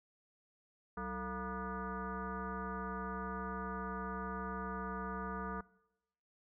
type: tone with frequency modulation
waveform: sine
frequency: 701 Hz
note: F5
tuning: 6 cents sharp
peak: -38 dBFS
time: 0.97-5.61 s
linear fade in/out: 5 ms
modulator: 255 Hz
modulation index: 2.9
effects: noise-tail reverb RT60 0.9 s tail -21 dB re dry